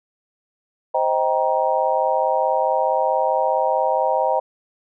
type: chord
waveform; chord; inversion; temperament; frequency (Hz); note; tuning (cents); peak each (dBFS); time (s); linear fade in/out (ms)
sine; C minor seventh; none; just; 523.3 / 627.9 / 784.9 / 941.9; C5 / Eb5 / G5 / Bb5; 0 / +16 / +2 / +18; -22; 0.94-4.4; 10
effects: none